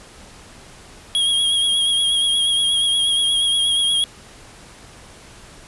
square tone with vibrato, 3279 Hz, G#7, 23 cents flat, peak -16 dBFS, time 1.15-4.04 s, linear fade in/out 0 ms, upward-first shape sine, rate 8.4 Hz, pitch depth 32 cents each way, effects pink hiss -43 dBFS RMS until 5.67 s + resampled to 24000 Hz

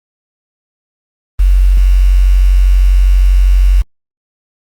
sine tone with quantisation, 46.25 Hz, F#1, in tune, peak -4 dBFS, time 1.39-3.82 s, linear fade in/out 10 ms, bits 5, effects Opus 24 kbps

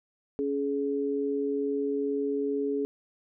sine tone pair together, 279.7 / 422 Hz, C#4 / G#4, +16 / +28 cents, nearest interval perfect fifth, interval 712 cents, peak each -30 / -28 dBFS, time 0.39-2.85 s, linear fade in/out 0 ms, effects none

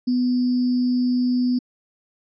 sine tone with sample-and-hold, 248.6 Hz, B3, 12 cents sharp, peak -17 dBFS, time 0.07-1.59 s, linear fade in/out 10 ms, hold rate 4900 Hz, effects resampled to 16000 Hz

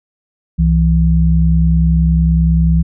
sine tone pair together, 65.4 / 164.81 Hz, C2 / E3, 0 / 0 cents, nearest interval octave + major third, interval 1600 cents, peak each -11 dBFS, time 0.58-2.83 s, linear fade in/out 20 ms, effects none

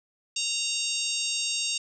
harmonic tone, 927 Hz, A#5, 10 cents flat, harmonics 3 / 4 / 5 / 6 / 7 / 8 / 9, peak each -32 / -33 / -34 / -35 / -35 / -36 / -37 dBFS, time 0.36-1.78 s, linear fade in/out 5 ms, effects none

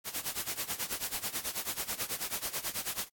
white noise with tremolo, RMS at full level -33 dBFS, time 0.04-3.09 s, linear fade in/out 50 ms, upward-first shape sine, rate 9.2 Hz, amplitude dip 85%, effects AAC 64 kbps

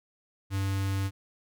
square tone with notch filter, 97.3 Hz, G2, 12 cents flat, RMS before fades -29 dBFS, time 0.5-1.11 s, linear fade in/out 50 ms, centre 590 Hz, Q 1.1, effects none

